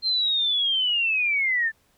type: linear sweep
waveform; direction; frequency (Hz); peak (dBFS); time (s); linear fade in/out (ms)
sine; down; 4186 to 1745; -20; 0.02-1.72; 50
effects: pink hiss -64 dBFS RMS until 1.97 s